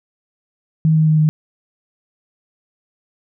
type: tone with pitch steps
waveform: sine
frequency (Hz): 158.3 / 156.93 / 155.58 / 154.24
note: D#3 / D#3 / D#3 / D#3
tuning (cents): +30 / +15 / 0 / -15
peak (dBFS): -10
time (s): 0.85-1.29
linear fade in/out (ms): 0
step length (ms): 110
effects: none